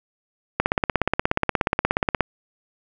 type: click train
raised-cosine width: 0.5 ms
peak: -3 dBFS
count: 28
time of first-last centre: 0.6-2.207 s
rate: 16.8 Hz
effects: none